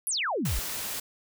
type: exponential sweep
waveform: sine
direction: down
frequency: 11840 to 40.02 Hz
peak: -26 dBFS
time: 0.07-0.59 s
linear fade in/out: 0 ms
type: noise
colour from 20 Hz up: white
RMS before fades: -34 dBFS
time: 0.45-1 s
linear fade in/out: 5 ms
effects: none